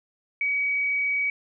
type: tone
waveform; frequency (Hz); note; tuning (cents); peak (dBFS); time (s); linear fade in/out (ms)
sine; 2267; C#7; +38; -22; 0.41-1.3; 2
effects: none